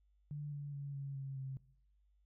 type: tone with pitch steps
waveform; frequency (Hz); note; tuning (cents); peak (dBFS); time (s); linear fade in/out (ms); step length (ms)
sine; 146.83 / 144.06 / 141.34 / 138.67 / 136.05 / 133.48; D3 / D3 / C#3 / C#3 / C#3 / C3; 0 / -33 / +34 / +1 / -32 / +35; -40; 0.31-1.57; 0; 210
effects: noise-tail reverb RT60 0.6 s tail -19 dB re dry + added 50 Hz sine -69 dBFS peak until 2.25 s

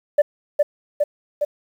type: tone with echo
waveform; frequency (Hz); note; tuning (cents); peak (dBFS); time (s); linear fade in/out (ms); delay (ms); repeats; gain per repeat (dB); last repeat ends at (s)
sine; 587.3; D5; 0; -7; 0.18-0.22; 10; 410; 3; -3; 1.45
effects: tanh soft clip ceiling -8 dBFS + 8-bit

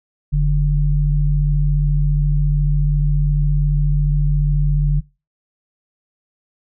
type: tone pair together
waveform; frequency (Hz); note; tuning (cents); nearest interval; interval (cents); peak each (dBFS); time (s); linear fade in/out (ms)
sine; 44.17 / 146.83; F1 / D3; +20 / 0; octave + major sixth; 2080; -15 / -16; 0.32-5.01; 20
effects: noise-tail reverb RT60 0.3 s tail -23 dB re dry

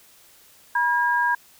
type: tone pair together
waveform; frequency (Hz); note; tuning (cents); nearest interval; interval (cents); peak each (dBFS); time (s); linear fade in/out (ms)
sine; 965.6 / 1624; B5 / G#6; -39 / -39; major sixth; 900; -21; 0.75-1.35; 5
effects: white hiss -53 dBFS RMS until 1.59 s

